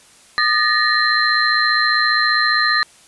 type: tone cluster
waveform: sine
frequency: 1218 / 1751 / 1866 / 4115 Hz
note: D#6 / A6 / A#6 / C8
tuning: -37 / -9 / +1 / -30 cents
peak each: -19 dBFS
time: 0.38-2.83 s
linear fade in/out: 0 ms
effects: white hiss -48 dBFS RMS until 3.07 s + resampled to 24000 Hz